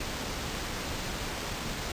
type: noise with sample-and-hold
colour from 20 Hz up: pink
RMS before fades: -35 dBFS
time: 0-1.92 s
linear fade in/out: 5 ms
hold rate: 11025 Hz
effects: resampled to 32000 Hz